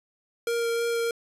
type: tone with vibrato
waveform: square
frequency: 466.2 Hz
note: A#4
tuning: in tune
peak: -25 dBFS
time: 0.47-1.11 s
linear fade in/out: 2 ms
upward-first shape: sine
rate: 3.2 Hz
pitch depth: 9 cents each way
effects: resampled to 32000 Hz